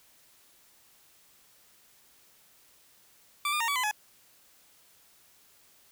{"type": "tone with pitch steps", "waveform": "20% pulse", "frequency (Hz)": [1169, 1207, 923, 1140, 1013, 846], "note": ["D6", "D6", "A#5", "C#6", "B5", "G#5"], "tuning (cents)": [-8, 47, -17, 48, 44, 32], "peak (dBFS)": -22, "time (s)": [3.45, 3.912], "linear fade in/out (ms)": 2, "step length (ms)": 77, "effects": ["white hiss -61 dBFS RMS until 5.91 s"]}